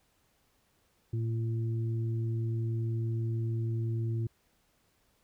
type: harmonic tone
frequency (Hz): 113.8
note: A#2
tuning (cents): -41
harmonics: 1 / 2 / 3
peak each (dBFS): -29 / -46 / -41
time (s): 1.13-4.27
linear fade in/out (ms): 5
effects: pink hiss -71 dBFS RMS until 5.23 s